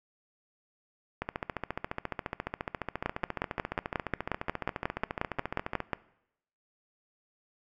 two click trains, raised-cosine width 0.5 ms, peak -17 / -13 dBFS, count 67 / 17, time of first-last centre 1.22-5.803 / 3.06-5.933 s, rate 14.4 / 5.57 Hz, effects noise-tail reverb RT60 0.8 s tail -20 dB re dry

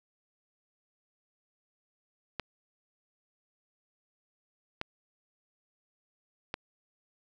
clicks, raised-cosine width 0.3 ms, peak -17 dBFS, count 3, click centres 2.397 / 4.814 / 6.541 s, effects none

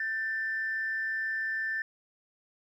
sine tone pair together, 1552.9 / 1779 Hz, G6 / A6, -17 / +19 cents, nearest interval major second, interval 236 cents, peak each -38 / -29 dBFS, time 0-1.82 s, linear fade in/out 2 ms, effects tanh soft clip ceiling -23 dBFS + 11-bit

